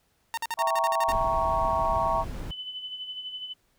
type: tone bursts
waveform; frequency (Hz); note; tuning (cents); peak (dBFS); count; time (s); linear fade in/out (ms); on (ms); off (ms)
sawtooth; 918; A#5; -27; -24; 10; 0.34-1.121; 0; 34; 49
type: chord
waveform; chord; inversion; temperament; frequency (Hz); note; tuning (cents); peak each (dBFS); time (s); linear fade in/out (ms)
sine; E diminished seventh; none; equal; 659.3 / 784 / 932.3 / 1108.7; E5 / G5 / Bb5 / Db6; 0 / 0 / 0 / 0; -28 / -32 / -27 / -28; 0.57-2.25; 50
type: noise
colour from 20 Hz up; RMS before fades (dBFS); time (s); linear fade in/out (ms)
brown; -34; 1.08-2.51; 2
type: tone with tremolo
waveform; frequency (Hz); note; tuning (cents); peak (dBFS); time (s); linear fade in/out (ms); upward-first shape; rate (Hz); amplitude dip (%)
sine; 3012; F#7; +30; -32; 2.5-3.54; 20; sine; 12; 55
effects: pink hiss -69 dBFS RMS until 3.78 s